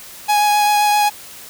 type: tone with vibrato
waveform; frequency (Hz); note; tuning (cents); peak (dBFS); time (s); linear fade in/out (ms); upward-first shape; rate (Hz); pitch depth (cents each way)
45% pulse; 833; G#5; +5; -12; 0.28-1.1; 20; triangle; 7.6; 14
effects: white hiss -37 dBFS RMS until 1.49 s